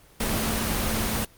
sine tone in noise, 220 Hz, A3, in tune, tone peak -31 dBFS, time 0.2-1.25 s, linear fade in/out 5 ms, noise pink, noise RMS -26 dBFS, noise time 0.2-1.25 s, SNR -8 dB, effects pink hiss -54 dBFS RMS until 1.37 s + Opus 24 kbps

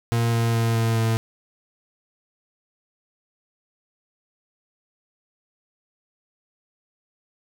40% pulse tone with pitch steps, 116.54 / 115.6 / 114.67 / 113.75 / 112.83 Hz, A#2 / A#2 / A#2 / A#2 / A2, 0 / -14 / -28 / -42 / +44 cents, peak -18 dBFS, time 0.12-1.17 s, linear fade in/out 0 ms, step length 210 ms, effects none

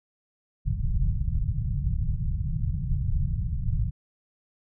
pink low-pass noise, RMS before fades -26 dBFS, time 0.65-3.91 s, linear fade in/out 20 ms, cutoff 160 Hz, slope 48 dB/octave, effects none

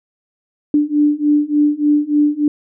sine beating tone pair, 293.7 / 297.1 Hz, D4 / D4, 0 / +20 cents, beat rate 3.4 Hz, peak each -15 / -14 dBFS, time 0.74-2.48 s, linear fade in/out 2 ms, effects none

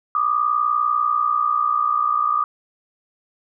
sine tone pair together, 1172.8 / 1233 Hz, D6 / D#6, -3 / -16 cents, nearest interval minor second, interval 87 cents, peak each -20 / -19 dBFS, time 0.15-2.44 s, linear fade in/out 2 ms, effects none

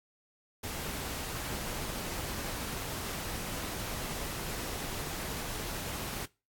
pink noise, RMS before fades -38 dBFS, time 0.63-6.26 s, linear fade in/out 10 ms, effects noise-tail reverb RT60 0.3 s tail -23 dB re dry + AAC 64 kbps

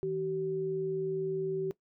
sine tone pair together, 160.5 / 382.3 Hz, E3 / G4, -46 / -43 cents, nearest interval octave + minor third, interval 1503 cents, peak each -39 / -30 dBFS, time 0.03-1.71 s, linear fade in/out 0 ms, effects noise-tail reverb RT60 0.1 s tail -18 dB re dry

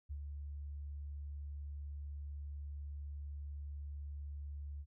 sine tone with ADSR envelope, 72.1 Hz, D2, 31 cents flat, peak -39 dBFS, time 0.09-4.86 s, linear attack 22 ms, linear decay 69 ms, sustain -3 dB, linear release 55 ms, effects none

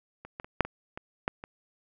clicks, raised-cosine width 0.5 ms, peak -28 / -22 / -28 / -6 / -22 / -23 / -12 / -25 dBFS, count 8, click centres 0.25 / 0.399 / 0.445 / 0.607 / 0.65 / 0.975 / 1.279 / 1.439 s, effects none

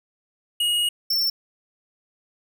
square tone pair in turn, 2882 / 5406 Hz, F#7 / E8, -46 / +43 cents, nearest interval major seventh, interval 1089 cents, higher second, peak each -20 dBFS, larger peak neither, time 0.6-0.89 / 1.1-1.3 s, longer first, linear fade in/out 5 ms, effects none

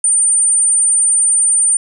sine tone, 9010 Hz, C#9, 27 cents sharp, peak -9 dBFS, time 0.04-1.77 s, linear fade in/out 2 ms, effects none

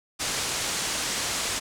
white low-pass noise, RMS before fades -29 dBFS, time 0.19-1.6 s, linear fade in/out 20 ms, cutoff 8600 Hz, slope 24 dB/octave, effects none

